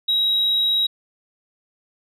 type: tone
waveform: sine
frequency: 3834 Hz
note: A#7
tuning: 48 cents sharp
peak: -15 dBFS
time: 0.08-0.87 s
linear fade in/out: 10 ms
effects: tanh soft clip ceiling -13 dBFS